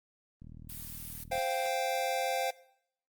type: click train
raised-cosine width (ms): 5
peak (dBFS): -37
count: 39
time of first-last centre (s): 0.42-1.38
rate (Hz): 39.6
type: noise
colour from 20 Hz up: blue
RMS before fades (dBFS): -44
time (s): 0.69-1.24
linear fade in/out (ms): 5
type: chord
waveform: square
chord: C suspended fourth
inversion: none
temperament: equal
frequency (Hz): 523.3 / 698.5 / 784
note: C5 / F5 / G5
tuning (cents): 0 / 0 / 0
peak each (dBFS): -35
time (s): 1.31-2.51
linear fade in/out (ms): 10
effects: noise-tail reverb RT60 0.7 s tail -20 dB re dry + Opus 32 kbps